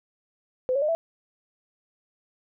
sine tone with pitch steps, 510 / 556.2 / 606.5 / 661.4 Hz, C5 / C#5 / D#5 / E5, -44 / +6 / -44 / +6 cents, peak -21 dBFS, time 0.69-0.95 s, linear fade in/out 0 ms, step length 65 ms, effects none

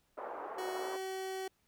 white band-pass noise, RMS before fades -43 dBFS, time 0.17-0.97 s, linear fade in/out 10 ms, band 380 to 1100 Hz, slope 24 dB/octave
30% pulse tone with pitch glide, 372.2 to 379.8 Hz, F#4 to F#4, +10 to +45 cents, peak -35 dBFS, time 0.58-1.48 s, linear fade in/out 5 ms, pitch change +35 cents, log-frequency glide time 0.78-0.9 s
effects pink hiss -75 dBFS RMS until 1.67 s

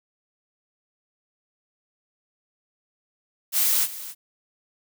blue noise with echo, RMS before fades -21 dBFS, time 3.52-3.88 s, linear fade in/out 50 ms, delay 270 ms, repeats 1, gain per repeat -15 dB, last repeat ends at 4.15 s, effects none

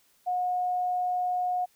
sine tone, 724 Hz, F#5, 38 cents flat, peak -25 dBFS, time 0.26-1.66 s, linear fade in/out 20 ms, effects white hiss -65 dBFS RMS until 1.75 s

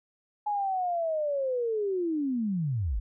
sine linear sweep, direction down, 844 to 41.71 Hz, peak -26 dBFS, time 0.46-3 s, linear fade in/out 10 ms, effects none

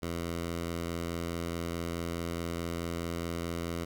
10% pulse tone, 84.7 Hz, E2, 48 cents sharp, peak -25 dBFS, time 0.02-3.85 s, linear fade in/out 10 ms, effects 11-bit

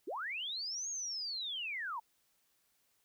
sine linear two-way sweep, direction up then down, 271.7 to 6645 to 854 Hz, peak -37 dBFS, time 0.07-2 s, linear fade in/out 10 ms, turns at 0.89 s, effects white hiss -75 dBFS RMS until 3.04 s

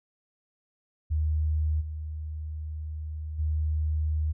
sine tone with level steps, 77.2 Hz, D#2, 13 cents flat, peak -23 / -32 / -24 dBFS, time 1.1-4.33 s, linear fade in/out 20 ms, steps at 1.8 / 3.38 s, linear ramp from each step 20 ms, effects none

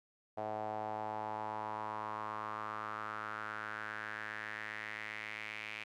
sawtooth tone with band-pass filter sweep, 107.5 Hz, A2, 40 cents flat, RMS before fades -42 dBFS, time 0.37-5.84 s, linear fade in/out 10 ms, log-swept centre 700 to 2400 Hz, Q 4.3, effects none

